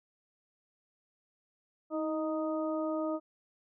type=harmonic tone with a mistuned harmonic; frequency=311.1 Hz; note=D#4; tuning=in tune; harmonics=1 / 2 / 3 / 4; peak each=-33 / -34 / -45 / -41 dBFS; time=1.9-3.2 s; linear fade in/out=50 ms; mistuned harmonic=1; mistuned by=+31 cents; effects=none